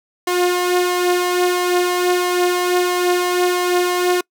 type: tone with flanger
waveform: sawtooth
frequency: 357.8 Hz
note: F4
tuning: 42 cents sharp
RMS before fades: -17 dBFS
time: 0.27-4.21 s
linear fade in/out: 5 ms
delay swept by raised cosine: 1.8 to 3.8 ms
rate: 1.5 Hz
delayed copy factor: +0.5
effects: noise-tail reverb RT60 0.1 s tail -26 dB re dry